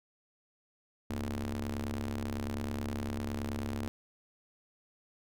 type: ring-modulated tone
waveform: sawtooth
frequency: 69.7 Hz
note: C#2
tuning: 10 cents sharp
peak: -27 dBFS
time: 1.1-3.88 s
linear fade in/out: 0 ms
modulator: 160 Hz
effects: none